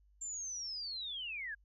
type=linear sweep; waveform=sine; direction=down; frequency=7370 to 1589 Hz; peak=-39 dBFS; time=0.21-1.55 s; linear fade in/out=10 ms; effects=added 50 Hz sine -64 dBFS peak until 1.64 s